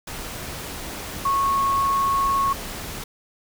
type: tone in noise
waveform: sine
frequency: 1100 Hz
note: C#6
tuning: 14 cents flat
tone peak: -18 dBFS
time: 1.25-2.53 s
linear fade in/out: 5 ms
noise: pink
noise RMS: -33 dBFS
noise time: 0.07-3.04 s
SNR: +12 dB
effects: none